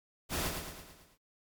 pink noise with echo, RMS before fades -34 dBFS, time 0.29-0.52 s, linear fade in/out 50 ms, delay 110 ms, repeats 6, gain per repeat -5 dB, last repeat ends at 1.18 s, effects MP3 96 kbps

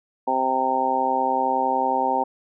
harmonic tone, 130.81 Hz, C3, in tune, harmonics 2 / 3 / 4 / 5 / 6 / 7, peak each -30 / -31 / -28 / -32 / -23 / -23 dBFS, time 0.27-2.24 s, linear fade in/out 10 ms, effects none

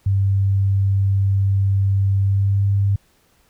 sine tone with pitch glide, 98 to 99.48 Hz, G2 to G2, 0 to +26 cents, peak -14 dBFS, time 0.06-2.96 s, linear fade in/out 5 ms, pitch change +26 cents, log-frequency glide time 2.21-2.62 s, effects pink hiss -59 dBFS RMS until 3.49 s

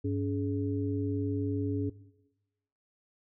sine tone cluster, 100.5 / 282.2 / 420.9 Hz, G2 / C#4 / G#4, +44 / +31 / +23 cents, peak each -31 / -32 / -36 dBFS, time 0.04-1.9 s, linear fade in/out 10 ms, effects noise-tail reverb RT60 1.0 s tail -19 dB re dry

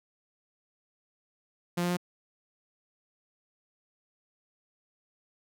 sawtooth tone with pitch steps, 174.61 / 176.13 / 177.66 Hz, F3 / F3 / F3, 0 / +15 / +30 cents, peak -23 dBFS, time 1.77-1.971 s, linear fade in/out 10 ms, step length 67 ms, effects none

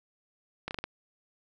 slowing click train, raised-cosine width 0.3 ms, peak -18 dBFS, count 5, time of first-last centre 0.68-0.84 s, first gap 29 ms, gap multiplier 1.22, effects none

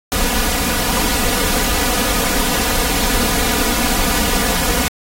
pink noise with comb filter, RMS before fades -17 dBFS, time 0.12-4.88 s, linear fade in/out 0 ms, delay 4.1 ms, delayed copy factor +1, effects AAC 48 kbps

